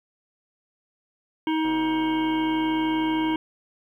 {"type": "harmonic tone", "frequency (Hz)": 316, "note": "D#4", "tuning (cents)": 27, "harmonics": [1, 3, 5, 7, 9, 10], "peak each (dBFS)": [-22, -29, -39, -36, -40, -39], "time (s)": [1.47, 3.36], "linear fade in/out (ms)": 2}
{"type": "click train", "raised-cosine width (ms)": 1, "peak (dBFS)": -27, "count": 210, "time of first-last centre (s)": [1.65, 3.349], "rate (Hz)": 123}
{"effects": ["10-bit"]}